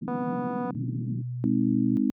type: band-pass noise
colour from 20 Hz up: white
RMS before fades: -34 dBFS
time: 0.01-1.22 s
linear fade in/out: 10 ms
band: 140 to 280 Hz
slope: 48 dB/octave
type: click train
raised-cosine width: 1 ms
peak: -20 dBFS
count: 155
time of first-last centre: 0.08-0.706 s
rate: 246 Hz
type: tone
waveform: sine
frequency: 123.47 Hz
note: B2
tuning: in tune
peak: -29 dBFS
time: 0.75-1.97 s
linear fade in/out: 0 ms
type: chord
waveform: sine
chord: Ab major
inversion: none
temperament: just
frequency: 207.7 / 259.6 / 311.5 Hz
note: Ab3 / C4 / Eb4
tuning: 0 / -13 / +2 cents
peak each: -26 / -24 / -28 dBFS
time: 1.44-2.1 s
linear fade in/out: 0 ms
effects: high-pass 80 Hz 12 dB/octave